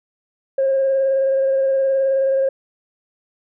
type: tone with vibrato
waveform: sine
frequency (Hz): 538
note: C5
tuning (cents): +48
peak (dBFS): -13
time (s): 0.58-2.49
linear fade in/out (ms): 5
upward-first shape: square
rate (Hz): 19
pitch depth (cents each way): 15
effects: tanh soft clip ceiling -11 dBFS